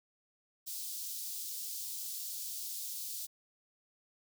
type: high-pass noise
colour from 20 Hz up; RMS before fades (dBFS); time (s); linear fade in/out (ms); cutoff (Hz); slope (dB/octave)
white; -41; 0.66-3.27; 20; 4000; 24
effects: none